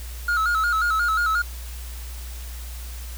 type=tone with vibrato; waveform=triangle; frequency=1360 Hz; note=F6; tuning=46 cents flat; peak=-17 dBFS; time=0.28-1.42 s; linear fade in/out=5 ms; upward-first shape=square; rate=5.6 Hz; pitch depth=80 cents each way; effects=added 60 Hz sine -32 dBFS peak until 3.17 s + white hiss -42 dBFS RMS until 3.17 s